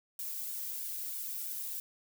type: noise with flanger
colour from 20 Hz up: violet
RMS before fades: -39 dBFS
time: 0.19-1.8 s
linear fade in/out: 2 ms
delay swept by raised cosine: 1.5 to 2.32 ms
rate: 3.1 Hz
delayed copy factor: -1
effects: none